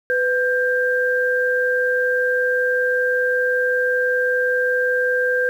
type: tone pair together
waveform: sine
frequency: 500 / 1587.4 Hz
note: B4 / G6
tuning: +21 / +21 cents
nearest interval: octave + minor sixth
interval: 2000 cents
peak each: -19 dBFS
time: 0.1-5.49 s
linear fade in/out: 0 ms
effects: 8-bit